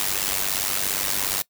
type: noise with amplitude modulation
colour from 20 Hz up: white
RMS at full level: -21 dBFS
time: 0-1.42 s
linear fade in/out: 0 ms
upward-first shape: sine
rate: 97.2 Hz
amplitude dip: 85%
effects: noise-tail reverb RT60 0.1 s tail -21 dB re dry